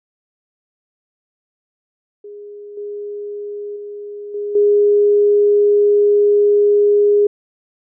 sine tone with level steps, 411.8 Hz, G#4, 15 cents flat, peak -31 / -24 / -27 / -20 / -9 dBFS, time 2.24-7.27 s, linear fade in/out 5 ms, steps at 2.77 / 3.76 / 4.34 / 4.55 s, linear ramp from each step 5 ms, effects none

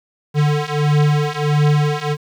square beating tone pair, 147.4 / 148.9 Hz, D3 / D3, +7 / +24 cents, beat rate 1.5 Hz, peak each -18 / -17 dBFS, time 0.34-2.17 s, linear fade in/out 50 ms, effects low-pass 5000 Hz 12 dB/octave + 7-bit

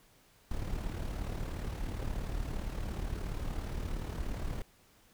brown noise with amplitude modulation, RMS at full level -34 dBFS, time 0.51-4.62 s, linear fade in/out 2 ms, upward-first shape sine, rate 37.1 Hz, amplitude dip 55%, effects pink hiss -64 dBFS RMS until 5.13 s

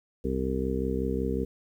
harmonic tone, 65.41 Hz, C2, in tune, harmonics 1 / 2 / 3 / 4 / 5 / 6 / 7, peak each -32 / -38 / -33 / -33 / -42 / -33 / -33 dBFS, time 0.24-1.45 s, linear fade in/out 10 ms, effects 10-bit

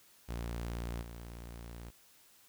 sawtooth tone with level steps, 58.27 Hz, A#1, in tune, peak -33 / -41 dBFS, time 0.28-1.91 s, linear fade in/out 20 ms, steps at 1.01 s, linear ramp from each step 20 ms, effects white hiss -63 dBFS RMS until 2.48 s

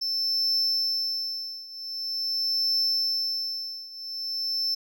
triangle tone with tremolo, 5310 Hz, E8, 12 cents sharp, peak -20 dBFS, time 0.01-4.75 s, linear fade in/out 10 ms, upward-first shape triangle, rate 0.45 Hz, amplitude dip 90%, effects none

